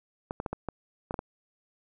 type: clicks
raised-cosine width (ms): 1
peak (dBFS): -18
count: 8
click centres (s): 0.309 / 0.401 / 0.462 / 0.53 / 0.687 / 1.109 / 1.142 / 1.191
effects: none